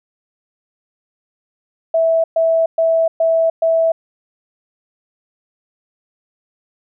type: tone bursts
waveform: sine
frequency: 655 Hz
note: E5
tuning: 11 cents flat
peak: -11 dBFS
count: 5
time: 1.94-3.92 s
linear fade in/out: 5 ms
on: 300 ms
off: 120 ms
effects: none